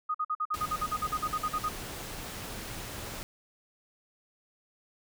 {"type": "tone bursts", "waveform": "sine", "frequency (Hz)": 1242, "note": "D#6", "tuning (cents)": -3, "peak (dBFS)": -27, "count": 16, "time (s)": [0.09, 1.69], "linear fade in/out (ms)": 10, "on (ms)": 55, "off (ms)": 48}
{"type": "noise", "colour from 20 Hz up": "pink", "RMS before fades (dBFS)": -40, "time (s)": [0.54, 3.23], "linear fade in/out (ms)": 0}
{"effects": []}